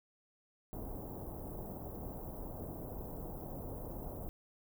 pink band-stop noise, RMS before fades -44 dBFS, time 0.73-4.29 s, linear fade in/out 0 ms, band 790 to 16000 Hz, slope 24 dB/octave, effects none

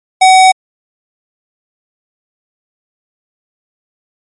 square tone, 753 Hz, F#5, 30 cents sharp, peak -3 dBFS, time 0.21-0.52 s, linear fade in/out 10 ms, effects MP3 48 kbps

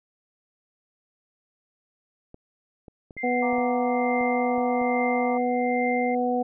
clicks, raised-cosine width 2 ms, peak -30 dBFS, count 9, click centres 2.344 / 2.882 / 3.108 / 3.167 / 3.529 / 3.583 / 4.21 / 4.581 / 4.815 s
sine tone with tremolo, 2093 Hz, C7, in tune, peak -28 dBFS, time 3.17-6.15 s, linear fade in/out 5 ms, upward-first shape triangle, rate 1.2 Hz, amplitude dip 80%
harmonic tone, 246.9 Hz, B3, in tune, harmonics 1 / 2 / 3, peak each -26 / -26 / -26 dBFS, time 3.23-6.43 s, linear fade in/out 10 ms
sine chord, Bb major, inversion second, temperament equal, 698.5 / 932.3 / 1174.7 Hz, F5 / Bb5 / D6, 0 / 0 / 0 cents, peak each -36 dBFS, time 3.42-5.38 s, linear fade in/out 10 ms
effects none

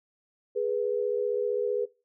sine tone pair together, 415.3 / 490.7 Hz, G#4 / B4, 0 / -11 cents, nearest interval minor third, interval 289 cents, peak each -28 dBFS, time 0.55-1.86 s, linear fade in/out 20 ms, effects noise-tail reverb RT60 0.3 s tail -21 dB re dry

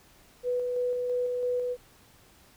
sine tone with tremolo, 493.9 Hz, B4, in tune, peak -25 dBFS, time 0.43-1.77 s, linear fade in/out 50 ms, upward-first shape square, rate 3 Hz, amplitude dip 25%, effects pink hiss -58 dBFS RMS until 2.56 s

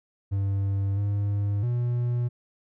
triangle tone with pitch steps, 98.5 / 101.5 / 121.1 Hz, G2 / G#2 / B2, +9 / -39 / -34 cents, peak -21 dBFS, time 0.31-2.29 s, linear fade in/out 20 ms, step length 660 ms, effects none

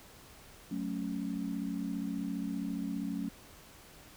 sine chord, F# minor, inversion none, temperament equal, 185 / 220 / 277.2 Hz, F#3 / A3 / C#4, 0 / 0 / 0 cents, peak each -38 / -38 / -37 dBFS, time 0.71-3.29 s, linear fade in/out 5 ms, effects pink hiss -55 dBFS RMS until 4.16 s

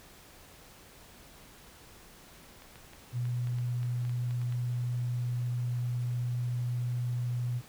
clicks, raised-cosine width 0.3 ms, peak -34 dBFS, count 12, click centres 2.621 / 2.757 / 2.934 / 3.254 / 3.472 / 3.586 / 3.831 / 4.051 / 4.095 / 4.309 / 4.416 / 4.524 s
sine tone, 122.1 Hz, B2, 19 cents flat, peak -29 dBFS, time 3.12-7.62 s, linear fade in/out 50 ms
effects pink hiss -54 dBFS RMS until 7.68 s

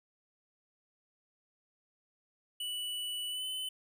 square tone with pitch glide, 2960 to 3027 Hz, F#7 to F#7, 0 to +39 cents, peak -36 dBFS, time 2.6-3.69 s, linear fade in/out 5 ms, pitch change +39 cents, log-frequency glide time 3.29-3.45 s, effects none

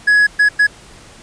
triangle tone bursts at uneven times, 1679 Hz, G#6, 18 cents sharp, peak -6 dBFS, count 3, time 0.07-0.27 / 0.39-0.49 / 0.59-0.67 s, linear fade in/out 10 ms, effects pink hiss -41 dBFS RMS until 1.22 s + resampled to 22050 Hz

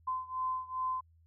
sine beating tone pair, 1028 / 1030.5 Hz, C6 / C6, -31 / -27 cents, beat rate 2.5 Hz, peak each -35 / -37 dBFS, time 0.07-1.01 s, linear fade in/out 10 ms, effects added 82 Hz sine -61 dBFS peak until 1.26 s

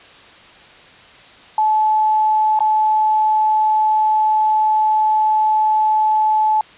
sine tone with dropouts, 863 Hz, A5, 34 cents flat, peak -12 dBFS, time 1.58-6.61 s, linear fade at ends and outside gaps 2 ms, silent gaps 2.591-2.605 s, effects white hiss -43 dBFS RMS until 6.77 s + resampled to 8000 Hz

